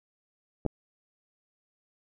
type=clicks; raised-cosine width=2 ms; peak=-26 / -12 dBFS; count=2; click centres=0.652 / 0.663 s; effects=none